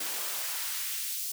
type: noise with high-pass filter sweep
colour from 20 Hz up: white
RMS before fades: -34 dBFS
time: 0-1.32 s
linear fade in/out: 5 ms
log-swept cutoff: 240 to 4800 Hz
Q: 0.74
effects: none